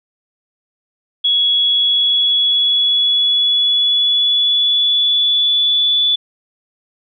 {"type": "tone with pitch glide", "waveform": "sine", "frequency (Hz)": [3354, 3462], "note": ["G#7", "A7"], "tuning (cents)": [16, -29], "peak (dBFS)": -11, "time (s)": [1.24, 6.16], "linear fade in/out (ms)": 10, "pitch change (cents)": 55, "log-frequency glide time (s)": [1.52, 6.05], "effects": []}